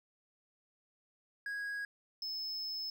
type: tone pair in turn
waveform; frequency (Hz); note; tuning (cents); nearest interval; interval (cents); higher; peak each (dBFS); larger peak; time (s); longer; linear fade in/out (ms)
triangle; 1651 / 5217; G#6 / E8; -11 / -19; octave + minor sixth; 1992; second; -35 / -36; first; 1.46-1.85 / 2.22-2.9; second; 2
effects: none